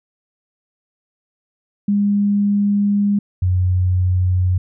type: tone pair in turn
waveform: sine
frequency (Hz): 203.3 / 91.32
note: G#3 / F#2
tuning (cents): -37 / -22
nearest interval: octave + major second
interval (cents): 1385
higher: first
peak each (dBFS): -13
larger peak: neither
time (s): 1.88-3.19 / 3.42-4.58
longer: first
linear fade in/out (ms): 5
effects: none